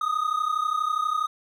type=tone pair together; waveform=triangle; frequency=1226 / 1258.3 Hz; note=D#6 / D#6; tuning=-26 / +19 cents; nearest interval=unison; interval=45 cents; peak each=-24 dBFS; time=0.01-1.27 s; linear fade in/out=5 ms; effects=none